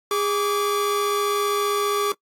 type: tone pair together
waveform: 45% pulse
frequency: 409.7 / 1154 Hz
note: G#4 / D6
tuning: -24 / -31 cents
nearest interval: octave + tritone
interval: 1793 cents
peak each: -23 dBFS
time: 0.11-2.12 s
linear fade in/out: 2 ms
effects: noise-tail reverb RT60 0.1 s tail -23 dB re dry + AAC 64 kbps